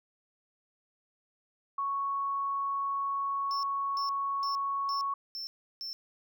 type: tone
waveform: sine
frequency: 1108.7 Hz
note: C#6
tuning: in tune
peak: -29 dBFS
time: 1.78-5.14 s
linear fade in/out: 5 ms
type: tone bursts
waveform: triangle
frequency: 5360 Hz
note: E8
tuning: 28 cents sharp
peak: -35 dBFS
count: 6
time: 3.51-5.93 s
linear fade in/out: 0 ms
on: 120 ms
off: 340 ms
effects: none